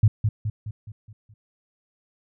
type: tone with echo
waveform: sine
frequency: 106.9 Hz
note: A2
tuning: 49 cents flat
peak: -11 dBFS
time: 0.03-0.08 s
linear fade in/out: 5 ms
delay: 210 ms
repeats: 6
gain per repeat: -6 dB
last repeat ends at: 1.34 s
effects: none